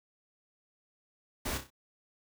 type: noise with echo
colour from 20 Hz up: pink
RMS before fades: -35 dBFS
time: 1.45-1.58 s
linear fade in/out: 10 ms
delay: 31 ms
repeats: 4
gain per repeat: -7 dB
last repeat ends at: 1.704 s
effects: none